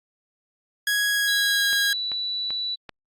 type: tone with pitch glide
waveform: sawtooth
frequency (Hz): 1661.2 to 1636.4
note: G#6 to G#6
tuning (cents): 0 to -26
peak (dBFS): -17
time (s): 0.87-1.93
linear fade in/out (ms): 2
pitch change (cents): -26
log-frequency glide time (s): 1.07-1.64
type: tone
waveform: sine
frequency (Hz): 3951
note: B7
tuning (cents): 0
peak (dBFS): -25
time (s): 1.27-2.76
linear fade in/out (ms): 20
type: click train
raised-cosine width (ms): 0.3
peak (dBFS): -20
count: 4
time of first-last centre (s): 1.73-2.893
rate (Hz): 2.58
effects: Opus 48 kbps